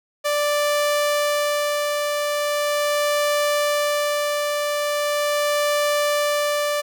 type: tone with tremolo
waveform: sawtooth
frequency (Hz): 587.3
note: D5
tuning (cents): 0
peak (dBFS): -14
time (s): 0.24-6.82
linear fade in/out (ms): 20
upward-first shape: sine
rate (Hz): 0.4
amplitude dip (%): 30
effects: none